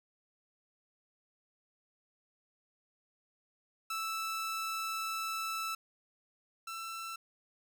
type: tone pair in turn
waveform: sawtooth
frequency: 1318.5 / 1336.1 Hz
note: E6 / E6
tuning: 0 / +23 cents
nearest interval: unison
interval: 23 cents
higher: second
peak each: -31 / -36 dBFS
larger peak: first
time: 3.9-5.75 / 6.67-7.16 s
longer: first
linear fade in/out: 5 ms
effects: none